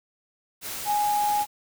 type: tone in noise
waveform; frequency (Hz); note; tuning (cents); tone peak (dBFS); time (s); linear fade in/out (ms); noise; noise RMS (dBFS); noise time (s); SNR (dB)
sine; 830; G#5; -1; -21; 0.85-1.46; 50; white; -34; 0.61-1.47; +10
effects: none